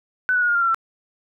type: tone with pitch steps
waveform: sine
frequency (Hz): 1500 / 1472.5 / 1445.6 / 1419.1 / 1393.1 / 1367.6 / 1342.5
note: F#6 / F#6 / F#6 / F6 / F6 / F6 / E6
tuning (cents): +23 / -9 / -41 / +27 / -5 / -37 / +31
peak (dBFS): -16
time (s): 0.29-0.745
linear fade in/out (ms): 0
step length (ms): 65
effects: none